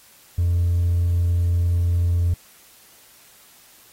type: tone with hard clipping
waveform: sine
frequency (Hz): 86.8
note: F2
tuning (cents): -10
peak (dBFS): -17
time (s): 0.38-2.34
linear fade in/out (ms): 5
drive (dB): 1
effects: white hiss -51 dBFS RMS until 3.92 s + AAC 48 kbps